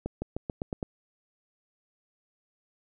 accelerating click train, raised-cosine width 2 ms, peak -18 dBFS, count 7, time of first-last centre 0.06-0.828 s, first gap 160 ms, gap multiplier 0.91, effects none

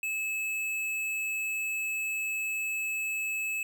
triangle tone with hard clipping, 2599 Hz, E7, 25 cents flat, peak -31 dBFS, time 0.03-3.63 s, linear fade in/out 2 ms, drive 16 dB, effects none

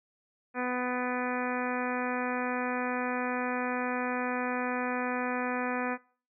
harmonic tone with a mistuned harmonic, 249.3 Hz, B3, 16 cents sharp, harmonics 1 / 2 / 3 / 4 / 5 / 6 / 7 / 8 / 9 / 10, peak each -34 / -35 / -37 / -39 / -40 / -39 / -39 / -44 / -47 / -42 dBFS, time 0.54-5.98 s, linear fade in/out 50 ms, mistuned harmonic 10, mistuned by -37 cents, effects noise-tail reverb RT60 0.4 s tail -21 dB re dry

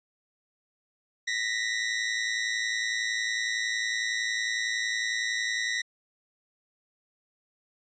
sawtooth tone pair together, 1864.6 / 1975.5 Hz, A#6 / B6, 0 / 0 cents, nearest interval minor second, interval 100 cents, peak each -27 / -26 dBFS, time 1.27-5.82 s, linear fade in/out 10 ms, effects resampled to 16000 Hz

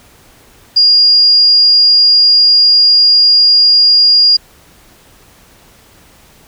sine tone, 4836 Hz, D8, 50 cents sharp, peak -4 dBFS, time 0.76-4.37 s, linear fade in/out 10 ms, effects pink hiss -44 dBFS RMS until 6.47 s

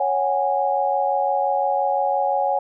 sine chord, C# suspended fourth, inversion none, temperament equal with one note detuned, 554.4 / 740 / 825.8 Hz, C#5 / F#5 / G#5, 0 / 0 / -10 cents, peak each -23 / -23 / -21 dBFS, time 0-2.59 s, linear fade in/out 5 ms, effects none

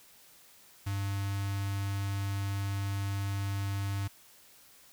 square tone with notch filter, 99.2 Hz, G2, 21 cents sharp, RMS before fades -33 dBFS, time 0.86-4.08 s, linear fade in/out 10 ms, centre 450 Hz, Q 0.78, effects white hiss -58 dBFS RMS until 4.92 s

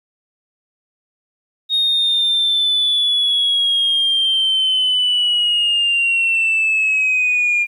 sine linear sweep, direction down, 3729 to 2400 Hz, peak -12 dBFS, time 1.69-7.67 s, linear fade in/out 50 ms, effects tanh soft clip ceiling -10 dBFS + 9-bit

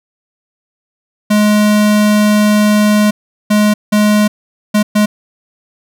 square tone bursts at uneven times, 210 Hz, G#3, 19 cents sharp, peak -8 dBFS, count 5, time 1.3-3.11 / 3.5-3.74 / 3.92-4.28 / 4.74-4.83 / 4.95-5.06 s, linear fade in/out 10 ms, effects none

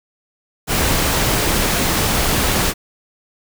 pink noise, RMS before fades -17 dBFS, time 0.67-2.74 s, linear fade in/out 50 ms, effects none

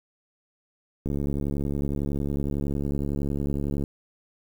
click train, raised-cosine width 3 ms, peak -16 dBFS, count 198, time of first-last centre 1.06-3.839 s, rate 70.9 Hz, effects 8-bit

